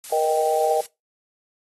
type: noise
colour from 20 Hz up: blue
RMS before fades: -35 dBFS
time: 0.04-0.86 s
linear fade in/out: 0 ms
type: chord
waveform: sine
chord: Eb major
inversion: second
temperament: equal with one note detuned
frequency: 471.9 / 622.3 / 784 Hz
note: Bb4 / Eb5 / G5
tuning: +21 / 0 / 0 cents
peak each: -22 dBFS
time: 0.12-0.81 s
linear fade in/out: 5 ms
effects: noise-tail reverb RT60 0.2 s tail -21 dB re dry + AAC 32 kbps